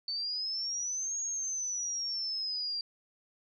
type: exponential two-way sweep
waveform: sine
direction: up then down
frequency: 4493 to 6645 to 4719 Hz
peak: -32 dBFS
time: 0.08-2.81 s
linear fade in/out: 2 ms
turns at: 1.2 s
effects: none